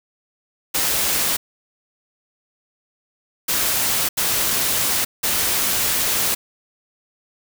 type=noise bursts at uneven times; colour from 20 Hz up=white; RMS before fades=-20 dBFS; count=4; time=0.74-1.37 / 3.48-4.09 / 4.17-5.05 / 5.23-6.35 s; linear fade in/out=10 ms; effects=none